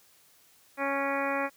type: harmonic tone with a mistuned harmonic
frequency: 277.2 Hz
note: C#4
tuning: in tune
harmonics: 1 / 2 / 3 / 4 / 5 / 6 / 7 / 8 / 9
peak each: -35 / -32 / -35 / -35 / -37 / -38 / -37 / -41 / -39 dBFS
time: 0.77-1.5 s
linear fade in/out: 50 ms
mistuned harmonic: 9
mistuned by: -34 cents
effects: white hiss -61 dBFS RMS until 1.56 s + high-pass 60 Hz 12 dB/octave